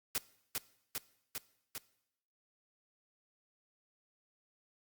white noise with echo, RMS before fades -34 dBFS, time 0.15-0.18 s, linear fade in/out 0 ms, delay 400 ms, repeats 4, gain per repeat -2 dB, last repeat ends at 1.78 s, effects noise-tail reverb RT60 0.8 s tail -20 dB re dry + Opus 48 kbps

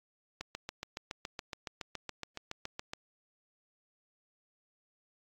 click train, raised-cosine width 0.2 ms, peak -21 dBFS, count 19, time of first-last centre 0.41-2.935 s, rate 7.13 Hz, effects AAC 48 kbps

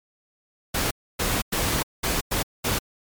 pink noise bursts at uneven times, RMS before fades -24 dBFS, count 6, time 0.74-0.91 / 1.19-1.42 / 1.52-1.83 / 2.03-2.21 / 2.31-2.43 / 2.64-2.79 s, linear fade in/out 10 ms, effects MP3 96 kbps

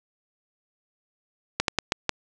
slowing click train, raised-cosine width 0.2 ms, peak -4 dBFS, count 5, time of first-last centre 1.6-2.093 s, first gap 82 ms, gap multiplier 1.28, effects resampled to 24000 Hz + 7-bit

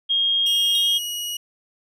sine tone, 3245 Hz, G#7, 41 cents flat, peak -17 dBFS, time 0.09-0.99 s, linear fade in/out 20 ms
sawtooth tone with pitch glide, 2862 to 2902 Hz, F7 to F#7, +42 to -34 cents, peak -23 dBFS, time 0.46-1.37 s, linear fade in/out 5 ms, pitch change +24 cents, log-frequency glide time 0.76-0.93 s
square tone with exponential decay, 3729 Hz, A#7, in tune, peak -25 dBFS, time 0.75-0.99 s, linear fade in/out 2 ms, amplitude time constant 51 ms
effects none

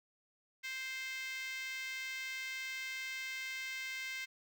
5% pulse tone with high-pass filter, 523.3 Hz, C5, in tune, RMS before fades -42 dBFS, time 0.63-4.26 s, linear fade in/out 20 ms, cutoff 1900 Hz, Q 7.8, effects none

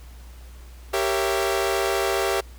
sawtooth chord, G diminished seventh, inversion none, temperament equal with one note detuned, 392 / 466.2 / 554.4 / 667.3 Hz, G4 / Bb4 / Db5 / Fb5, 0 / 0 / 0 / +21 cents, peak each -20 / -25 / -25 / -24 dBFS, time 0.93-2.41 s, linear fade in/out 10 ms, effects added 60 Hz sine -40 dBFS peak until 2.58 s + pink hiss -52 dBFS RMS until 2.58 s

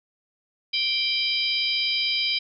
harmonic tone with a mistuned harmonic, 784 Hz, G5, in tune, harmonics 3 / 4 / 5 / 6, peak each -28 / -26 / -29 / -27 dBFS, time 0.73-2.39 s, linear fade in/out 10 ms, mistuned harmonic 6, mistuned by +66 cents, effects none

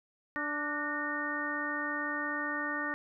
harmonic tone with a mistuned harmonic, 293.8 Hz, D4, 1 cent sharp, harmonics 1 / 2 / 3 / 4 / 5 / 6, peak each -39 / -43 / -44 / -39 / -39 / -35 dBFS, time 0.36-2.94 s, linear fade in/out 0 ms, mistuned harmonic 6, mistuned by +69 cents, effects none

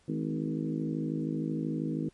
harmonic tone with a mistuned harmonic, 52.9 Hz, G#1, 33 cents sharp, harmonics 3 / 4 / 5 / 6 / 7 / 8 / 9, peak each -34 / -37 / -35 / -35 / -44 / -46 / -45 dBFS, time 0.08-2.09 s, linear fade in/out 5 ms, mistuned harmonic 5, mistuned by -38 cents, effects pink hiss -66 dBFS RMS until 2.13 s + MP3 48 kbps

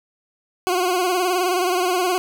20% pulse tone with vibrato, 362.6 Hz, F#4, 35 cents flat, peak -13 dBFS, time 0.67-2.18 s, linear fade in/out 0 ms, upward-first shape sine, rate 19 Hz, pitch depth 64 cents each way, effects none

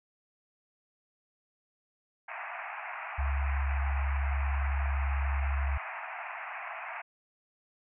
pink band-pass noise, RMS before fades -40 dBFS, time 2.28-7.02 s, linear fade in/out 10 ms, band 660 to 2600 Hz, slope 96 dB/octave
sine tone, 69.3 Hz, C#2, in tune, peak -27 dBFS, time 3.18-5.78 s, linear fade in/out 10 ms
effects none

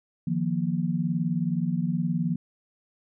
sine chord, Eb suspended second, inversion none, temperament equal with one note detuned, 155.56 / 174.61 / 237 Hz, Eb3 / F3 / Bb3, 0 / 0 / +29 cents, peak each -29 / -26 / -30 dBFS, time 0.27-2.36 s, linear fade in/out 5 ms, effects none

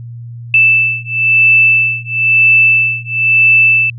sine beating tone pair, 2642 / 2643 Hz, E7 / E7, +3 / +4 cents, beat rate 1 Hz, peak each -10 dBFS, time 0.54-3.9 s, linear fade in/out 2 ms, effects added 118 Hz sine -25 dBFS peak until 3.98 s

